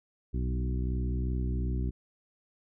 harmonic tone with a mistuned harmonic, 62.8 Hz, B1, 30 cents sharp, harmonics 1 / 2 / 3 / 4 / 5 / 6, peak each -29 / -35 / -39 / -41 / -43 / -45 dBFS, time 0.33-1.91 s, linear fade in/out 20 ms, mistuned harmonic 2, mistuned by -27 cents, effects none

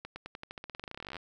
accelerating click train, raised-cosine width 0.3 ms, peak -25 dBFS, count 27, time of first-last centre 0.05-1.167 s, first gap 110 ms, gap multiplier 0.91, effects none

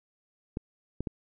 clicks, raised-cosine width 3 ms, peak -19 dBFS, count 3, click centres 0.571 / 1.006 / 1.072 s, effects none

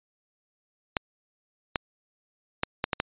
clicks, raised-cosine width 0.3 ms, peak -8 dBFS, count 6, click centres 0.968 / 1.758 / 2.634 / 2.841 / 2.932 / 3.001 s, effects resampled to 8000 Hz

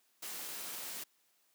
white noise, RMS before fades -43 dBFS, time 0.22-1.04 s, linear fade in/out 10 ms, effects white hiss -73 dBFS RMS until 1.54 s + high-pass 200 Hz 12 dB/octave

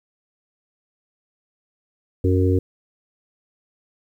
harmonic tone, 92.5 Hz, F#2, in tune, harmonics 1 / 3 / 4 / 5, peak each -17 / -22 / -23 / -24 dBFS, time 2.24-2.59 s, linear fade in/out 5 ms, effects 9-bit

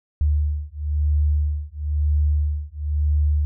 sine beating tone pair, 73.9 / 74.9 Hz, D2 / D2, +11 / +35 cents, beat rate 1 Hz, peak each -21 dBFS, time 0.21-3.45 s, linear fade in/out 0 ms, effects none

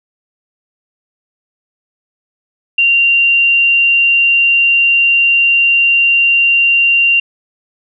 sine tone, 2770 Hz, F7, 15 cents flat, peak -7 dBFS, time 2.78-7.2 s, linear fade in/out 5 ms, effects none

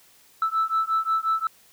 sine beating tone pair, 1314 / 1319.6 Hz, E6 / E6, -6 / +1 cents, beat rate 5.6 Hz, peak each -23 dBFS, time 0.42-1.47 s, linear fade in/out 2 ms, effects tanh soft clip ceiling -16 dBFS + white hiss -56 dBFS RMS until 1.72 s

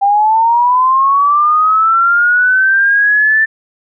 sine linear sweep, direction up, 790 to 1777 Hz, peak -7 dBFS, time 0.01-3.46 s, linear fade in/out 20 ms, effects none

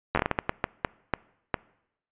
slowing click train, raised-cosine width 0.5 ms, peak -8 dBFS, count 13, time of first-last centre 0.15-1.542 s, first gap 10 ms, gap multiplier 1.4, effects noise-tail reverb RT60 0.8 s tail -23 dB re dry + resampled to 8000 Hz

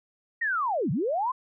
sine linear two-way sweep, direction down then up, 1907 to 119.4 to 1066 Hz, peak -24 dBFS, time 0.41-1.32 s, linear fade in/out 10 ms, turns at 0.91 s, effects none

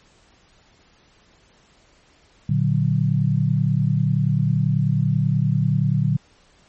sine chord, Bb augmented, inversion none, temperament equal, 116.54 / 146.83 / 185 Hz, Bb2 / D3 / F#3, 0 / 0 / 0 cents, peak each -21 / -19 / -23 dBFS, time 2.49-6.17 s, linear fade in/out 5 ms, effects pink hiss -56 dBFS RMS until 6.68 s + MP3 32 kbps

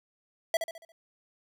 square tone with echo, 659.3 Hz, E5, in tune, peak -23 dBFS, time 0.54-0.57 s, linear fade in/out 2 ms, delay 70 ms, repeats 5, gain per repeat -7 dB, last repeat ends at 0.92 s, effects none

